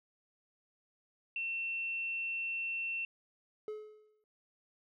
sine tone, 2700 Hz, E7, 41 cents sharp, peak -34 dBFS, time 1.36-3.05 s, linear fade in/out 2 ms
triangle tone with exponential decay, 427.2 Hz, G#4, 49 cents sharp, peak -34 dBFS, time 3.68-4.24 s, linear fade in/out 1 ms, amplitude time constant 120 ms
effects none

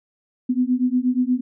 sine beating tone pair, 246.9 / 255.3 Hz, B3 / C4, 0 / -42 cents, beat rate 8.4 Hz, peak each -20 dBFS, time 0.49-1.41 s, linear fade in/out 10 ms, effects none

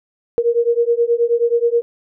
sine beating tone pair, 466.2 / 475.6 Hz, A#4 / A#4, 0 / +35 cents, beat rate 9.4 Hz, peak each -16 dBFS, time 0.38-1.82 s, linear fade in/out 0 ms, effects none

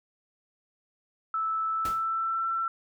sine tone with pitch glide, 1313 to 1342.9 Hz, E6 to E6, -7 to +32 cents, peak -26 dBFS, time 1.34-2.68 s, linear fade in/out 2 ms, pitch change +39 cents, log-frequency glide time 1.69-2.47 s
pink noise with exponential decay, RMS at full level -35 dBFS, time 1.85-2.09 s, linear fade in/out 2 ms, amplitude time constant 51 ms
effects none

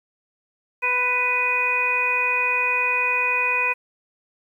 harmonic tone, 496.7 Hz, B4, 10 cents sharp, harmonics 1 / 2 / 3 / 4 / 5, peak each -32 / -26 / -32 / -29 / -20 dBFS, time 0.82-3.74 s, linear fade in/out 20 ms, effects 9-bit

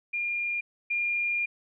sine tone pair in turn, 2409 / 2409 Hz, D7 / D7, +43 / +43 cents, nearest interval unison, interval 0 cents, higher neither, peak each -27 / -25 dBFS, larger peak second, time 0.13-0.61 / 0.9-1.46 s, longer second, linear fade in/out 10 ms, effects none

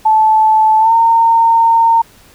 sine tone with pitch glide, 872 to 915.4 Hz, A5 to A#5, -16 to -32 cents, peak -6 dBFS, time 0.05-2.02 s, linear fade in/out 10 ms, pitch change +84 cents, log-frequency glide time 0.79-0.93 s, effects pink hiss -44 dBFS RMS until 2.34 s

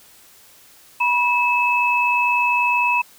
sine tone pair together, 973.2 / 2598 Hz, B5 / E7, -26 / -26 cents, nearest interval octave + perfect fourth, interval 1700 cents, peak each -18 dBFS, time 1-3.02 s, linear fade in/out 10 ms, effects white hiss -49 dBFS RMS until 3.18 s

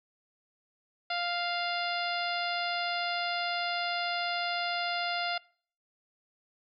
harmonic tone, 698.5 Hz, F5, in tune, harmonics 1 / 2 / 3 / 4 / 5 / 6 / 7, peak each -33 / -36 / -38 / -39 / -40 / -41 / -41 dBFS, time 1.1-5.38 s, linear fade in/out 5 ms, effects noise-tail reverb RT60 0.5 s tail -24 dB re dry

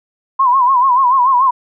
sine tone with vibrato, 1027 Hz, C6, 33 cents flat, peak -8 dBFS, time 0.39-1.51 s, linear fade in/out 10 ms, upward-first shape sine, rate 6.9 Hz, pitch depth 110 cents each way, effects none

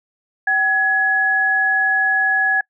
sine tone pair together, 770 / 1682.3 Hz, G5 / G#6, -31 / +22 cents, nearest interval octave + major second, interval 1353 cents, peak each -22 / -14 dBFS, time 0.47-2.61 s, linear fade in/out 5 ms, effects noise-tail reverb RT60 0.1 s tail -26 dB re dry

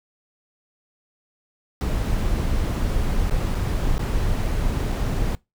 brown noise with dropouts, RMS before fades -22 dBFS, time 1.81-5.35 s, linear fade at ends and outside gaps 0 ms, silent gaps 3.296-3.309 / 3.547-3.551 / 3.98-3.993 / 4.919-4.922 s, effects noise-tail reverb RT60 0.2 s tail -22 dB re dry

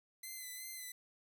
5% pulse tone with vibrato, 2038 Hz, C7, 46 cents flat, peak -35 dBFS, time 0.23-0.92 s, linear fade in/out 5 ms, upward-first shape sine, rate 2.7 Hz, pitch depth 35 cents each way, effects 12-bit

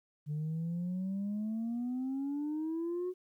sine exponential sweep, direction up, 146.83 to 370 Hz, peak -31 dBFS, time 0.26-3.14 s, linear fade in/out 50 ms, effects tanh soft clip ceiling -31 dBFS + 12-bit

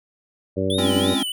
harmonic tone, 95.6 Hz, G2, 43 cents flat, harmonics 1 / 2 / 3 / 4 / 5 / 6, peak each -27 / -27 / -27 / -27 / -27 / -27 dBFS, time 0.56-1.15 s, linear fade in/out 20 ms
square tone with vibrato, 3322 Hz, G#7, in tune, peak -25 dBFS, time 0.7-1.32 s, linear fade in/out 2 ms, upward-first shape sine, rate 3 Hz, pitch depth 200 cents each way
square chord, Db major seventh, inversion second, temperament equal with one note detuned, 207.7 / 261.6 / 277.2 / 341.3 Hz, Ab3 / C4 / Db4 / F4, 0 / 0 / 0 / -40 cents, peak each -31 / -25 / -26 / -31 dBFS, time 0.78-1.23 s, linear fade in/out 5 ms
effects none

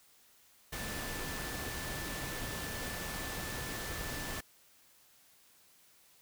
sine tone in noise, 1758 Hz, A6, 2 cents flat, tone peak -46 dBFS, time 0.72-4.41 s, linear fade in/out 10 ms, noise pink, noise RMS -40 dBFS, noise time 0.72-4.41 s, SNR -9 dB, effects white hiss -64 dBFS RMS until 6.21 s

